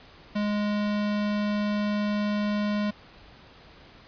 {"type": "tone", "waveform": "square", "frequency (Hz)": 207.7, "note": "G#3", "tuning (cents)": 0, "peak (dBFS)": -25, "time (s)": [0.35, 2.91], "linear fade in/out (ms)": 10, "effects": ["pink hiss -51 dBFS RMS until 4.07 s", "resampled to 11025 Hz"]}